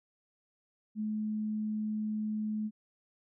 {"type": "tone", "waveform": "sine", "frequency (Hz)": 214.3, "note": "A3", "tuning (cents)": -45, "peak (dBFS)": -31, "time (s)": [0.95, 2.71], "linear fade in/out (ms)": 50, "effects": []}